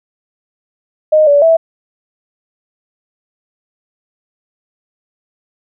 sine tone with pitch steps, 618 / 575 / 655 Hz, D#5 / D5 / E5, -12 / -37 / -11 cents, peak -5 dBFS, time 1.12-1.57 s, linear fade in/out 10 ms, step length 150 ms, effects none

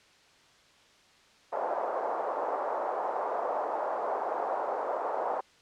pink band-pass noise, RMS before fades -32 dBFS, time 1.52-5.41 s, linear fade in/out 10 ms, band 530 to 990 Hz, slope 24 dB/octave, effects white hiss -60 dBFS RMS until 5.61 s + low-pass 5000 Hz 12 dB/octave

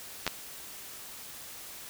clicks, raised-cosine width 0.2 ms, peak -11 dBFS, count 2, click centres 0.266 / 0.277 s, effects white hiss -45 dBFS RMS until 1.89 s

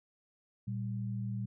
sine tone pair together, 116.54 / 196 Hz, A#2 / G3, 0 / 0 cents, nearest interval major sixth, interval 900 cents, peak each -35 / -39 dBFS, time 0.67-1.46 s, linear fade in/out 10 ms, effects none

